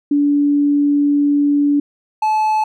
sine / triangle tone pair in turn, 288.4 / 864.2 Hz, D4 / A5, -31 / -31 cents, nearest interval octave + perfect fifth, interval 1900 cents, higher second, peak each -11 dBFS, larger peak neither, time 0.11-1.8 / 2.22-2.64 s, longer first, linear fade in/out 5 ms, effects none

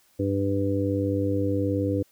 harmonic tone, 98.8 Hz, G2, 14 cents sharp, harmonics 1 / 2 / 3 / 4 / 5, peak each -27 / -36 / -26 / -34 / -28 dBFS, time 0.19-2.03 s, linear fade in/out 10 ms, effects white hiss -62 dBFS RMS until 2.11 s

